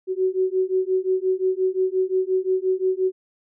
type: beating tone pair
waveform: sine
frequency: 371.7 / 377.4 Hz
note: F#4 / F#4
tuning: +8 / +34 cents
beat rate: 5.7 Hz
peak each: -22 dBFS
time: 0.07-3.12 s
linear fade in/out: 50 ms
effects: none